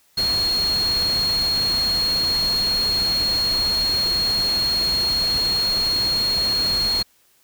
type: tone in noise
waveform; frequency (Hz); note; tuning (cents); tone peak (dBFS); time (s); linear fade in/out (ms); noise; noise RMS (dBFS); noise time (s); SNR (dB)
sine; 4282; C8; +39; -18; 0.17-7.03; 10; pink; -30; 0.17-7.03; +9
effects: white hiss -59 dBFS RMS until 7.43 s